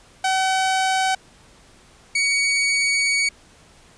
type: tone pair in turn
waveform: sawtooth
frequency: 759 / 2246 Hz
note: F#5 / C#7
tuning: +44 / +22 cents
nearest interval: octave + perfect fifth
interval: 1878 cents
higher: second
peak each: -14 dBFS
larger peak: neither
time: 0.24-1.15 / 2.15-3.29 s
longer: second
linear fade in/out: 5 ms
effects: pink hiss -51 dBFS RMS until 3.97 s + resampled to 22050 Hz